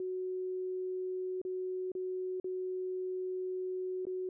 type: tone with dropouts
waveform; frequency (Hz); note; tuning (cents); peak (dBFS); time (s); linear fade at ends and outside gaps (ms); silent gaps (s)
sine; 370; F#4; 0; -34; 0-4.29; 2; 1.416-1.45 / 1.918-1.951 / 2.4-2.443 / 4.053-4.068
effects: none